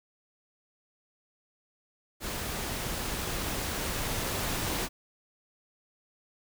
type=noise with level ramp; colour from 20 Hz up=pink; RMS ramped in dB=-35 to -31 dBFS; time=2.2-4.89 s; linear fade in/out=50 ms; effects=none